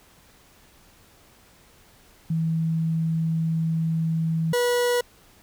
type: tone pair in turn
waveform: sine / 40% pulse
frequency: 162.3 / 486.4 Hz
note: E3 / B4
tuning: -27 / -26 cents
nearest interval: octave + perfect fifth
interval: 1901 cents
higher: second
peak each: -21 / -19 dBFS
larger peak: second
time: 2.3-4.53 / 4.53-5.01 s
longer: first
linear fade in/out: 5 ms
effects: pink hiss -55 dBFS RMS until 5.42 s